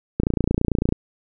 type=click train; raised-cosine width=3 ms; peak=-6 dBFS; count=22; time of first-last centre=0.2-0.924 s; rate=29 Hz; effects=none